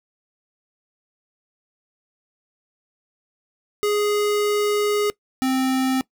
square tone pair in turn, 415.3 / 261.6 Hz, G#4 / C4, 0 / 0 cents, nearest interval minor sixth, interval 800 cents, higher first, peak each -19 dBFS, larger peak neither, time 3.83-5.1 / 5.42-6.01 s, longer first, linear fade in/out 0 ms, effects noise-tail reverb RT60 0.1 s tail -21 dB re dry

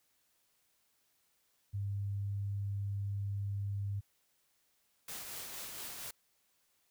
sine tone, 100.2 Hz, G2, 38 cents sharp, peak -34 dBFS, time 1.73-4.01 s, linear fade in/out 20 ms
white noise with tremolo, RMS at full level -43 dBFS, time 5.08-6.11 s, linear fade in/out 5 ms, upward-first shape triangle, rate 4.3 Hz, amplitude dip 35%
effects white hiss -75 dBFS RMS until 6.9 s

